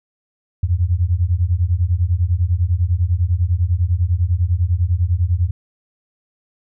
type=beating tone pair; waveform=sine; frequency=83.2 / 93.2 Hz; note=E2 / F#2; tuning=+17 / +13 cents; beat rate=10 Hz; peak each=-17 dBFS; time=0.63-5.51 s; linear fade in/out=5 ms; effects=none